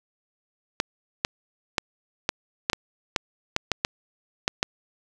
clicks, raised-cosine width 0.2 ms, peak -4 dBFS, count 12, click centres 0.801 / 1.249 / 1.782 / 2.291 / 2.699 / 2.732 / 3.162 / 3.564 / 3.717 / 3.849 / 4.479 / 4.629 s, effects none

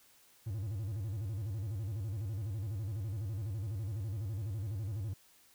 triangle tone with vibrato, 103 Hz, G#2, 14 cents flat, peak -33 dBFS, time 0.46-5.14 s, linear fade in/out 10 ms, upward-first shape square, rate 12 Hz, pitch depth 160 cents each way, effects white hiss -64 dBFS RMS until 5.54 s

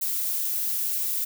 violet noise, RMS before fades -27 dBFS, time 0.01-1.25 s, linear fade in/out 10 ms, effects none

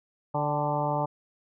harmonic tone with a mistuned harmonic, 146.8 Hz, D3, in tune, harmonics 1 / 2 / 3 / 4 / 5 / 6 / 7 / 8, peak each -31 / -36 / -38 / -31 / -33 / -30 / -36 / -39 dBFS, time 0.34-1.06 s, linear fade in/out 10 ms, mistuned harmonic 5, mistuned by +61 cents, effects none

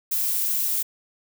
violet noise, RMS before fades -24 dBFS, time 0.11-0.83 s, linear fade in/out 10 ms, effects none

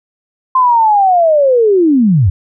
sine linear sweep, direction down, 1046.5 to 79.7 Hz, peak -6 dBFS, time 0.55-2.3 s, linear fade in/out 5 ms, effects none

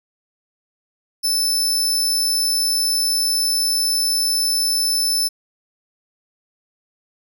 sawtooth tone, 5274 Hz, E8, in tune, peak -14 dBFS, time 1.23-5.29 s, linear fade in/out 20 ms, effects none

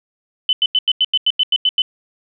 sine tone bursts, 3023 Hz, F#7, 36 cents sharp, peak -11 dBFS, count 11, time 0.49-1.82 s, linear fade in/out 2 ms, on 40 ms, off 89 ms, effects none

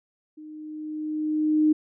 sine tone with level ramp, 307.2 Hz, D#4, 22 cents flat, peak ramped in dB -40 to -15 dBFS, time 0.37-1.73 s, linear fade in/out 10 ms, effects none

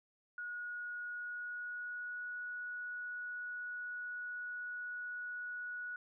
sine tone with pitch glide, 1451 to 1464.5 Hz, F#6 to F#6, -34 to -18 cents, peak -40 dBFS, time 0.38-5.96 s, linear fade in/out 2 ms, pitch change +16 cents, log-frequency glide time 1.05-2.39 s, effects none

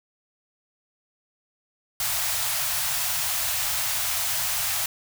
white band-stop noise, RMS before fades -26 dBFS, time 2-4.86 s, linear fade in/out 2 ms, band 150 to 600 Hz, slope 96 dB/octave, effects none

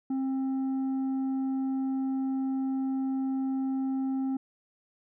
sine tone with tanh clipping, 265.9 Hz, C4, 28 cents sharp, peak -28 dBFS, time 0.1-4.37 s, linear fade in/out 5 ms, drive 5 dB, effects none

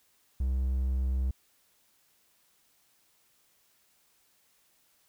triangle tone, 64.8 Hz, C2, 16 cents flat, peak -24 dBFS, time 0.4-1.31 s, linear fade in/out 5 ms, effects white hiss -68 dBFS RMS until 5.08 s

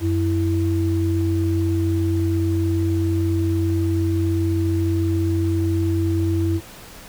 sine tone pair together, 92.5 / 330.2 Hz, F#2 / E4, 0 / +3 cents, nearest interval octave + minor seventh, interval 2203 cents, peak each -19 / -21 dBFS, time 0-6.61 s, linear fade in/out 50 ms, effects pink hiss -41 dBFS RMS until 7.08 s

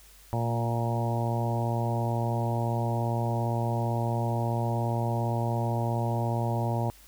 harmonic tone with a mistuned harmonic, 117.2 Hz, A#2, 10 cents sharp, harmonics 1 / 2 / 3 / 4 / 5 / 6 / 7 / 8, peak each -27 / -35 / -37 / -40 / -36 / -37 / -37 / -37 dBFS, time 0.33-6.9 s, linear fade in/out 0 ms, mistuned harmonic 2, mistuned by -16 cents, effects added 50 Hz sine -55 dBFS peak until 7.07 s + white hiss -55 dBFS RMS until 7.07 s

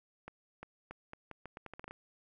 accelerating click train, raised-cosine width 0.5 ms, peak -30 dBFS, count 13, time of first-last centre 0.28-1.91 s, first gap 350 ms, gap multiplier 0.8, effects none

